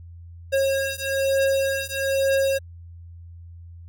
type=beating tone pair; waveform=square; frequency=542 / 543.1 Hz; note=C#5 / C#5; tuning=-39 / -36 cents; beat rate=1.1 Hz; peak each=-24 dBFS; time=0.52-2.59 s; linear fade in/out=20 ms; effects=added 85 Hz sine -39 dBFS peak until 3.88 s